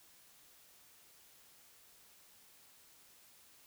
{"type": "silence", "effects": ["white hiss -63 dBFS RMS until 3.66 s"]}